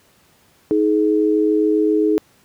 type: tone pair together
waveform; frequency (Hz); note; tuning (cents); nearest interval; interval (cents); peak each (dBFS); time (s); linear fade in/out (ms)
sine; 315.8 / 423.3; D#4 / G#4; +26 / +33; perfect fourth; 507; -16; 0.71-2.18; 0
effects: pink hiss -55 dBFS RMS until 2.44 s + high-pass 80 Hz 12 dB/octave